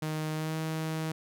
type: tone with pitch glide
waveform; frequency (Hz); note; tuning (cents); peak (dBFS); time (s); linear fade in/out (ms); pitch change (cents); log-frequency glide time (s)
sawtooth; 155.56 to 158.83; D#3 to D#3; 0 to +36; -27; 0.02-1.12; 5; +36; 0.34-0.56
effects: none